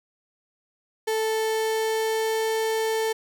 35% pulse tone with pitch glide, 440 to 443.3 Hz, A4 to A4, 0 to +13 cents, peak -21 dBFS, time 1.07-3.13 s, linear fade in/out 10 ms, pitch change +13 cents, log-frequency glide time 1.18-2.5 s, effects none

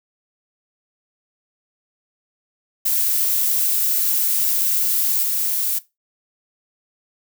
violet noise with level steps, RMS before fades -19 / -21 dBFS, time 2.85-5.79 s, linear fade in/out 10 ms, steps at 5.22 s, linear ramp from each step 20 ms, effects noise-tail reverb RT60 0.2 s tail -17 dB re dry

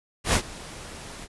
pink noise with ADSR envelope, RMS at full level -19 dBFS, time 0.24-1.28 s, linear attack 100 ms, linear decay 75 ms, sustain -21 dB, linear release 41 ms, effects resampled to 24000 Hz

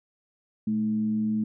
sine tone with frequency modulation, 216.1 Hz, A3, 31 cents flat, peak -23 dBFS, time 0.67-1.44 s, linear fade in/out 5 ms, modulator 99.4 Hz, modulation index 0.3, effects none

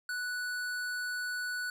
sine tone with hard clipping, 1480 Hz, F#6, in tune, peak -35 dBFS, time 0.09-1.7 s, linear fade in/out 2 ms, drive 15 dB, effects none

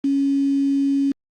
sine tone with quantisation, 277 Hz, C#4, 1 cent flat, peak -16 dBFS, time 0.04-1.12 s, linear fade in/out 5 ms, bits 6, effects low-pass 4000 Hz 12 dB/octave + Opus 48 kbps

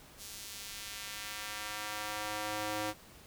square tone with high-pass filter sweep, 105.7 Hz, G#2, 31 cents sharp, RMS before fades -40 dBFS, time 0.17-2.94 s, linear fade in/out 50 ms, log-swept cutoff 5400 to 390 Hz, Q 0.71, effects pink hiss -56 dBFS RMS until 3.26 s

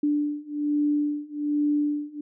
sine beating tone pair, 293.7 / 294.9 Hz, D4 / D4, 0 / +7 cents, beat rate 1.2 Hz, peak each -26 / -25 dBFS, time 0.03-2.21 s, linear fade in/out 5 ms, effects none

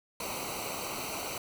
pink noise with comb filter, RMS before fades -37 dBFS, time 0.2-1.38 s, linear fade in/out 2 ms, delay 0.58 ms, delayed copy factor -0.85, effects none

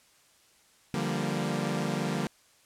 sawtooth chord, G minor seventh, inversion second, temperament equal with one note detuned, 146.83 / 172.91 / 196 / 233.1 Hz, D3 / F3 / G3 / Bb3, 0 / -17 / 0 / 0 cents, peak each -30 dBFS, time 0.94-2.27 s, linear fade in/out 0 ms, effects white hiss -62 dBFS RMS until 2.65 s + low-pass 10000 Hz 12 dB/octave

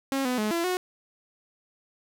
sawtooth tone with pitch steps, 271.4 / 250.8 / 213.1 / 338 / 365.1 Hz, C#4 / B3 / G#3 / E4 / F#4, -36 / +27 / +45 / +43 / -23 cents, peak -21 dBFS, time 0.12-0.77 s, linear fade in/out 0 ms, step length 130 ms, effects none

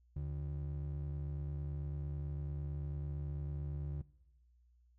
triangle ring-modulated tone, 109.9 Hz, A2, 2 cents flat, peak -32 dBFS, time 0.16-4.02 s, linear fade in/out 5 ms, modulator 34.5 Hz, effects noise-tail reverb RT60 1.0 s tail -23 dB re dry + added 60 Hz sine -65 dBFS peak until 4.98 s

